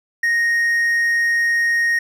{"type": "tone", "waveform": "triangle", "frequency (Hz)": 1864.7, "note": "A#6", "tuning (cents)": 0, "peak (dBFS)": -13, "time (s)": [0.23, 1.99], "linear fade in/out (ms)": 5, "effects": []}